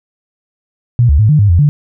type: tone with pitch steps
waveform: sine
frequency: 120.4 / 71.8 / 107.7 / 150.8 / 102.6 / 85.6 / 146.6 Hz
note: B2 / D2 / A2 / D3 / G#2 / F2 / D3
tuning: -44 / -39 / -37 / +46 / -21 / -34 / -3 cents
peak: -5 dBFS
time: 0.99-1.69 s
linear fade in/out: 0 ms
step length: 100 ms
effects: none